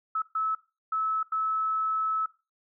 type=tone bursts at uneven times; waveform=sine; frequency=1300 Hz; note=E6; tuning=24 cents flat; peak=-25 dBFS; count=4; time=0.15-0.22 / 0.35-0.55 / 0.92-1.23 / 1.32-2.26 s; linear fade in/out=5 ms; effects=noise-tail reverb RT60 0.3 s tail -19 dB re dry